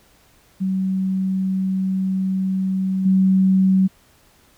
sine tone with level steps, 189.5 Hz, F#3, 42 cents sharp, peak -18 / -12 dBFS, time 0.6-3.88 s, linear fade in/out 20 ms, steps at 3.05 s, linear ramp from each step 10 ms, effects pink hiss -55 dBFS RMS until 4.57 s

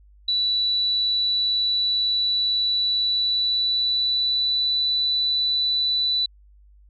sine tone with pitch glide, 3951 to 3974 Hz, B7 to B7, 0 to +10 cents, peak -19 dBFS, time 0.28-6.26 s, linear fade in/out 5 ms, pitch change +10 cents, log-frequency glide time 2.95-4.8 s, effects added 50 Hz sine -49 dBFS peak until 6.89 s

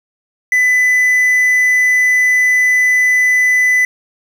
triangle tone with quantisation, 2000 Hz, B6, 21 cents sharp, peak -7 dBFS, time 0.52-3.85 s, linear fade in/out 2 ms, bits 6, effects none

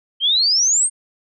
sine exponential sweep, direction up, 3078 to 8810 Hz, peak -13 dBFS, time 0.2-0.9 s, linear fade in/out 50 ms, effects none

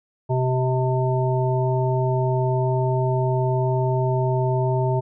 harmonic tone, 128.5 Hz, C3, 31 cents flat, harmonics 1 / 3 / 5 / 7, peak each -20 / -25 / -27 / -28 dBFS, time 0.29-5.01 s, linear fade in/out 20 ms, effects none

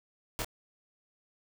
pink noise with echo, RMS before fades -34 dBFS, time 0.39-0.42 s, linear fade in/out 0 ms, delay 26 ms, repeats 1, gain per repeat -3 dB, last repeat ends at 0.446 s, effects none

